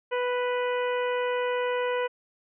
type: harmonic tone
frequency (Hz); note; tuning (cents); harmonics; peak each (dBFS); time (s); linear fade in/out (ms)
493.9; B4; 0; 1 / 2 / 3 / 4 / 5 / 6; -26 / -32 / -36 / -38 / -40 / -42; 0.11-2.08; 20
effects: none